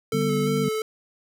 square tone with vibrato, 440 Hz, A4, in tune, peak -25 dBFS, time 0.12-0.82 s, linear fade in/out 2 ms, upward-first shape square, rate 2.9 Hz, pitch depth 19 cents each way
sine chord, G major, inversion second, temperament equal, 146.83 / 196 / 246.9 Hz, D3 / G3 / B3, 0 / 0 / 0 cents, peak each -26 / -27 / -27 dBFS, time 0.13-0.69 s, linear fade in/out 5 ms
effects none

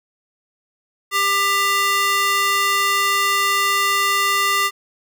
square tone with high-pass filter, 397.4 Hz, G4, 24 cents sharp, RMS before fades -18 dBFS, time 1.11-4.71 s, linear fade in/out 50 ms, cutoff 1400 Hz, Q 1.5, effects none

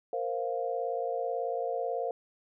sine chord, Bb suspended second, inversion none, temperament just, 466.2 / 524.4 / 699.2 Hz, Bb4 / C5 / F5, 0 / +4 / +2 cents, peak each -34 dBFS, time 0.13-2.11 s, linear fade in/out 2 ms, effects none

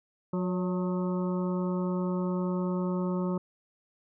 harmonic tone with a mistuned harmonic, 181 Hz, F#3, 38 cents flat, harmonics 1 / 2 / 3 / 5 / 6 / 7, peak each -28 / -34 / -38 / -42 / -44 / -45 dBFS, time 0.33-3.38 s, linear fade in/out 5 ms, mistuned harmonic 3, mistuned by +39 cents, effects none

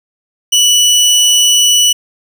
25% pulse tone, 2957 Hz, F#7, 2 cents flat, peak -3 dBFS, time 0.52-1.93 s, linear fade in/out 10 ms, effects none

